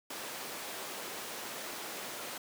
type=high-pass noise; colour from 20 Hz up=pink; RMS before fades=-42 dBFS; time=0.1-2.38 s; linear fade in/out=5 ms; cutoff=350 Hz; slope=12 dB/octave; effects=none